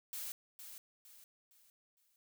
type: noise with echo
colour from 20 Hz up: blue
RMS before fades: -43 dBFS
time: 0.13-0.32 s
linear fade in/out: 0 ms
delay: 460 ms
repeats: 4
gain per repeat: -8 dB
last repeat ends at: 2.16 s
effects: none